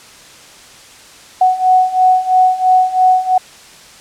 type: beating tone pair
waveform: sine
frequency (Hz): 740 / 743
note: F#5 / F#5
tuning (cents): 0 / +7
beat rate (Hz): 3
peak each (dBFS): -13 / -10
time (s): 1.41-3.38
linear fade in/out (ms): 5
effects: white hiss -39 dBFS RMS until 4 s + low-pass 8000 Hz 12 dB/octave

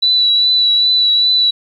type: tone with vibrato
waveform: sine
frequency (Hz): 3951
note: B7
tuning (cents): 0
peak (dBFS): -9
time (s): 0.02-1.51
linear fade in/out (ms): 10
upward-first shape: triangle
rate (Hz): 2.5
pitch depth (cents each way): 25
effects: 8-bit

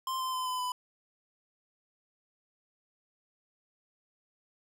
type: tone with pitch steps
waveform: square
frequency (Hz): 1046.5 / 1034.5 / 1022.6 / 1010.9 / 999.2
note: C6 / C6 / C6 / B5 / B5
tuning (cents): 0 / -20 / -40 / +40 / +20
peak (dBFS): -32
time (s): 0.07-0.72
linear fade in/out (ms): 2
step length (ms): 130
effects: none

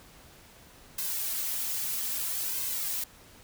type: noise with flanger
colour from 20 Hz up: blue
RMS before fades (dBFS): -32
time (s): 0.98-3.04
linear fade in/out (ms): 5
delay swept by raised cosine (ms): 1.9 to 4.7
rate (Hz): 0.61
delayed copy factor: +0.85
effects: pink hiss -54 dBFS RMS until 3.43 s

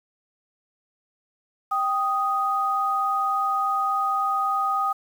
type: tone pair together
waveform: sine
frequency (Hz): 784 / 1244.5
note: G5 / D#6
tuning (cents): 0 / 0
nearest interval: minor sixth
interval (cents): 800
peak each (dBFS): -26 / -22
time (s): 1.71-4.93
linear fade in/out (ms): 10
effects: 8-bit

